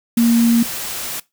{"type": "tone in noise", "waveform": "sine", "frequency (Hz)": 233.1, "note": "A#3", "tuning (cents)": 0, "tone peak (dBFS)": -10, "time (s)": [0.17, 0.63], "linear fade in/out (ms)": 5, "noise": "white", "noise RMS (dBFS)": -26, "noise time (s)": [0.17, 1.2], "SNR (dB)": 13, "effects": ["noise-tail reverb RT60 0.2 s tail -20 dB re dry"]}